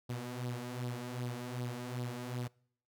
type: tone with flanger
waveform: sawtooth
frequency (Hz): 123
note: B2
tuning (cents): -7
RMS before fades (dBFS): -40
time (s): 0.09-2.48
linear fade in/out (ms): 10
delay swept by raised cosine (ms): 0.21 to 5.01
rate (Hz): 2.6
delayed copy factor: +0.6
effects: noise-tail reverb RT60 0.6 s tail -25 dB re dry